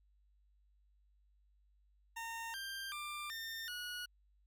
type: tone with pitch steps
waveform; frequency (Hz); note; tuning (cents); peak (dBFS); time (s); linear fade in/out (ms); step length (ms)
20% pulse; 916 / 1584 / 1189 / 1813 / 1457; A#5 / G6 / D6 / A#6 / F#6; -31 / +18 / +21 / -49 / -27; -37; 2.16-4.06; 10; 380
effects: added 50 Hz sine -68 dBFS peak until 4.46 s